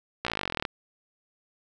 slowing click train, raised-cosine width 0.3 ms, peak -12 dBFS, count 20, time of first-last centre 0.25-0.652 s, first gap 16 ms, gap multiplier 1.03, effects none

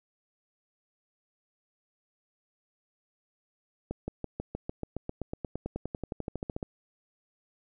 accelerating click train, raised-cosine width 2 ms, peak -20 dBFS, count 26, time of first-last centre 3.91-6.628 s, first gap 170 ms, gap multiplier 0.96, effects none

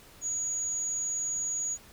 sine tone, 6760 Hz, G#8, 30 cents sharp, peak -29 dBFS, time 0.21-1.78 s, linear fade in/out 50 ms, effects pink hiss -54 dBFS RMS until 1.92 s

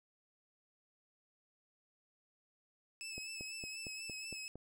20% pulse tone with vibrato, 2600 Hz, E7, 24 cents flat, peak -38 dBFS, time 3.01-4.48 s, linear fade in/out 0 ms, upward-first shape sine, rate 4.1 Hz, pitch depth 33 cents each way
click train, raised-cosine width 2 ms, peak -34 dBFS, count 7, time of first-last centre 3.18-4.556 s, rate 4.36 Hz
effects none

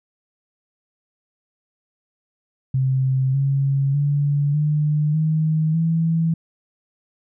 sine tone with pitch steps, 131.9 / 137.74 / 143.84 / 150.21 / 156.86 / 163.8 Hz, C3 / C#3 / D3 / D3 / D#3 / E3, +14 / -11 / -36 / +39 / +14 / -11 cents, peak -16 dBFS, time 2.74-6.34 s, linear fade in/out 5 ms, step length 600 ms, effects none

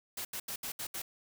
white noise bursts at uneven times, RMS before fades -39 dBFS, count 6, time 0.17-0.25 / 0.33-0.4 / 0.48-0.56 / 0.63-0.72 / 0.79-0.87 / 0.94-1.02 s, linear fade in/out 5 ms, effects none

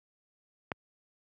click, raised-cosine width 0.5 ms, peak -17 dBFS, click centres 0.718 s, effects high-pass 80 Hz 12 dB/octave

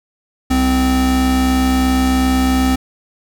square tone pair together, 65.41 / 259.1 Hz, C2 / C4, 0 / -17 cents, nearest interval 2 octaves, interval 2383 cents, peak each -18 / -14 dBFS, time 0.5-2.76 s, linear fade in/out 10 ms, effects none

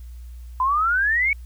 sine exponential sweep, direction up, 1000 to 2271 Hz, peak -17 dBFS, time 0.6-1.33 s, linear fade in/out 2 ms, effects added 60 Hz sine -35 dBFS peak until 1.45 s + white hiss -59 dBFS RMS until 1.45 s

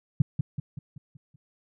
sine tone with echo, 140 Hz, C#3, 18 cents sharp, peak -14 dBFS, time 0.2-0.22 s, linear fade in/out 5 ms, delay 190 ms, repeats 6, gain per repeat -6 dB, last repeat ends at 1.36 s, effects none

